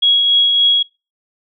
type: tone with tremolo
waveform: sine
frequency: 3319 Hz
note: G#7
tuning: 2 cents flat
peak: -8 dBFS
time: 0.02-0.83 s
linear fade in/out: 10 ms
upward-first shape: triangle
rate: 3.5 Hz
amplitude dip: 35%
effects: noise-tail reverb RT60 0.3 s tail -25 dB re dry